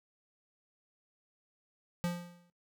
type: tone with exponential decay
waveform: square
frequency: 174.61 Hz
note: F3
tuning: in tune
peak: -29 dBFS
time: 2.04-2.5 s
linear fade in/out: 0 ms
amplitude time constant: 100 ms
effects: noise-tail reverb RT60 0.1 s tail -21 dB re dry